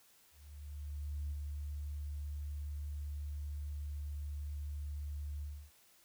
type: tone with ADSR envelope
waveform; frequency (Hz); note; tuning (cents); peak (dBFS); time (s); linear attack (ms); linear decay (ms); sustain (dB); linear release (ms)
sine; 73.2; D2; -5; -35; 0.31-5.71; 1000; 33; -3; 290
effects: tanh soft clip ceiling -32 dBFS + white hiss -66 dBFS RMS until 6.04 s